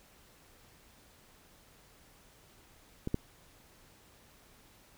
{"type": "clicks", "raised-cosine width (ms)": 3, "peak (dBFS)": [-21, -16], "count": 2, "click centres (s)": [3.074, 3.144], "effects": ["pink hiss -61 dBFS RMS until 4.97 s"]}